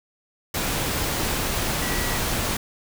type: tone in noise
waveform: sine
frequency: 1939 Hz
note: B6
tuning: 32 cents flat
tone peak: -33 dBFS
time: 1.82-2.18 s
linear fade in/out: 5 ms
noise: pink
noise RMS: -25 dBFS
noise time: 0.54-2.57 s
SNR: -11 dB
effects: none